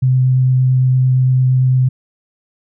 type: tone with vibrato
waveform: sine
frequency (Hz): 128.8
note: C3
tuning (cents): -27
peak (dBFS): -9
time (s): 0.02-1.89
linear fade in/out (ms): 10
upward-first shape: triangle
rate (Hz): 8.8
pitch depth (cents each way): 10
effects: none